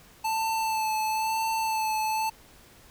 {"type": "tone with vibrato", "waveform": "square", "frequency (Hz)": 880, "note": "A5", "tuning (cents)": 0, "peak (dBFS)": -26, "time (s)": [0.24, 2.3], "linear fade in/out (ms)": 10, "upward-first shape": "sine", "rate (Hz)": 1, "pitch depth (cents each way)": 23, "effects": ["pink hiss -54 dBFS RMS until 2.9 s"]}